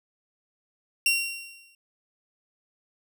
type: tone with exponential decay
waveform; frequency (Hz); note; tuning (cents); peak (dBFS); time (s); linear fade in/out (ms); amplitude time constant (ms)
sawtooth; 2748; F7; -29; -15; 1.06-1.75; 2; 150
effects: none